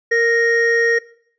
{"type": "tone pair together", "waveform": "triangle", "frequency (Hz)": [464.2, 1864.7], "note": ["A#4", "A#6"], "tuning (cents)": [-7, 0], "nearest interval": "2 octaves", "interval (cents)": 2407, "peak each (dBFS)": -14, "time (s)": [0.11, 0.99], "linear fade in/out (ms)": 10, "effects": ["noise-tail reverb RT60 0.6 s tail -19 dB re dry", "resampled to 16000 Hz"]}